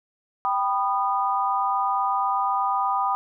sine chord, G augmented, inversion none, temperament equal with one note detuned, 784 / 987.8 / 1228.8 Hz, G5 / B5 / D#6, 0 / 0 / -22 cents, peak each -25 dBFS, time 0.45-3.15 s, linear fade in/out 0 ms, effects none

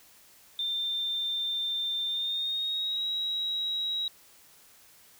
sine tone with pitch glide, 3587 to 3844 Hz, A7 to B7, +33 to -48 cents, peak -28 dBFS, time 0.59-4.08 s, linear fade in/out 2 ms, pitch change +119 cents, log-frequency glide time 2.07-3.06 s, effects white hiss -57 dBFS RMS until 5.19 s

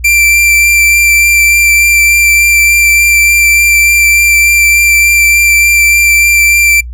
45% pulse tone with vibrato, 2354 Hz, D7, 3 cents sharp, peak -4 dBFS, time 0.04-6.81 s, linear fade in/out 10 ms, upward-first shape triangle, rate 3.4 Hz, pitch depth 12 cents each way, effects noise-tail reverb RT60 0.1 s tail -26 dB re dry + added 60 Hz sine -20 dBFS peak until 6.93 s

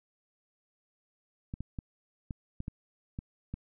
clicks, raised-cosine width 5 ms, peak -24 dBFS, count 8, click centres 1.539 / 1.606 / 1.788 / 2.308 / 2.604 / 2.681 / 3.189 / 3.54 s, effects none

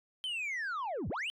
sine linear two-way sweep, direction down then up, 3136 to 58.27 to 3136 Hz, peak -31 dBFS, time 0.24-1.3 s, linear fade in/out 0 ms, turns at 1.09 s, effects tanh soft clip ceiling -33 dBFS

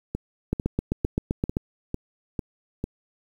two click trains, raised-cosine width 3 ms, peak -14 / -10 dBFS, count 7 / 9, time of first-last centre 0.15-2.841 / 0.53-1.569 s, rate 2.23 / 7.7 Hz, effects 8-bit

